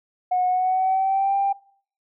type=tone with pitch glide; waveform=sine; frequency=730 to 791.5 Hz; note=F#5 to G5; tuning=-24 to +17 cents; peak=-17 dBFS; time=0.31-1.53 s; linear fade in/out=10 ms; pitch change=+141 cents; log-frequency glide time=0.47-1.36 s; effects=noise-tail reverb RT60 0.5 s tail -21 dB re dry + tanh soft clip ceiling -13 dBFS